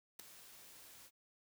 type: noise with ADSR envelope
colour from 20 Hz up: white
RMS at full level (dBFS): -44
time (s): 0.19-1.11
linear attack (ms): 7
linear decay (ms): 4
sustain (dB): -14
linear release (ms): 53
effects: none